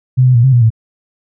sine tone with pitch steps, 127.8 / 127 / 118 / 132.8 / 121.1 / 112.1 Hz, C3 / B2 / A#2 / C3 / B2 / A2, -40 / +49 / +22 / +26 / -34 / +33 cents, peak -5 dBFS, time 0.17-0.704 s, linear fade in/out 20 ms, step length 89 ms, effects none

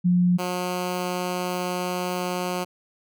sine / 10% pulse tone pair in turn, 178.1 / 180.17 Hz, F3 / F#3, +34 / -46 cents, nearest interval unison, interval 20 cents, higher second, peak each -16 / -17 dBFS, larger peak first, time 0.04-0.38 / 0.38-2.65 s, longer second, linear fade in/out 20 ms, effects none

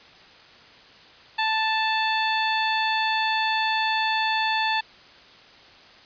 harmonic tone, 880 Hz, A5, in tune, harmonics 1 / 2 / 3 / 4 / 5, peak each -24 / -27 / -29 / -30 / -33 dBFS, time 1.38-4.81 s, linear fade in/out 10 ms, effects white hiss -49 dBFS RMS until 6.05 s + resampled to 11025 Hz

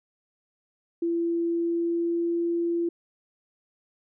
sine tone with pitch glide, 338 to 340.5 Hz, E4 to F4, +43 to -44 cents, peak -23 dBFS, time 1.02-2.89 s, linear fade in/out 5 ms, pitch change +13 cents, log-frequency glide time 1.49-2.43 s, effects none

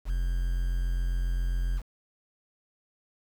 triangle tone with quantisation, 43.71 Hz, F1, 2 cents sharp, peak -23 dBFS, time 0.05-1.82 s, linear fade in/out 50 ms, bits 8, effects none

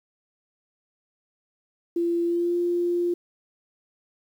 sine tone with pitch glide, 341.6 to 348.8 Hz, F4 to F4, -38 to -2 cents, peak -21 dBFS, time 1.96-3.14 s, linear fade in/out 5 ms, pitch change +36 cents, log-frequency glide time 2.25-2.56 s, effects 9-bit

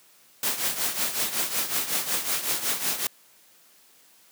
white noise with tremolo, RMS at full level -24 dBFS, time 0.43-3.07 s, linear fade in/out 2 ms, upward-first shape triangle, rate 5.4 Hz, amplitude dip 75%, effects white hiss -57 dBFS RMS until 4.31 s + high-pass 150 Hz 12 dB/octave

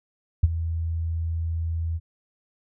sine tone with ADSR envelope, 82.41 Hz, E2, in tune, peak -10 dBFS, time 0.43-2 s, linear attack 8 ms, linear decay 30 ms, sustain -14 dB, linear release 42 ms, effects none

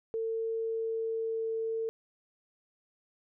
sine tone, 449.9 Hz, A4, 39 cents sharp, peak -30 dBFS, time 0.14-1.89 s, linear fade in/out 0 ms, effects none

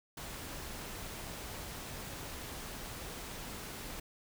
pink noise, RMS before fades -44 dBFS, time 0.17-4 s, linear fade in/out 5 ms, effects none

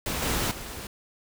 pink noise with level steps, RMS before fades -30 / -27 / -38 dBFS, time 0.06-0.87 s, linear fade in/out 2 ms, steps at 0.22 / 0.51 s, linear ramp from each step 5 ms, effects none

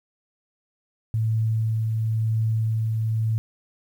sine tone with tremolo, 111.1 Hz, A2, 17 cents sharp, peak -19 dBFS, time 1.14-3.38 s, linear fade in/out 0 ms, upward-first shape triangle, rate 0.97 Hz, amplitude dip 25%, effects 9-bit

